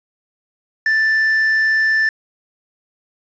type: tone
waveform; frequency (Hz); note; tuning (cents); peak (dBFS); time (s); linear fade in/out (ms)
triangle; 1766; A6; +6; -11; 0.86-2.09; 2
effects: resampled to 16000 Hz + 7-bit